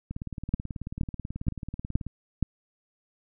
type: two click trains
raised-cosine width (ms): 5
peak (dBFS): -11 / -22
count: 5 / 37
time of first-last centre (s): 0.54-2.427 / 0.11-2.067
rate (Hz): 2.12 / 18.4
effects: none